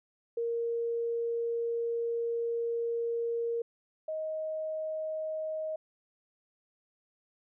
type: tone pair in turn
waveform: sine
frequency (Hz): 466.2 / 627.7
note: A#4 / D#5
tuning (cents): 0 / +15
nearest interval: perfect fourth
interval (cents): 515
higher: second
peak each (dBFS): -29 / -32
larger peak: first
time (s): 0.37-3.62 / 4.08-5.76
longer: first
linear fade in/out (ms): 5
effects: none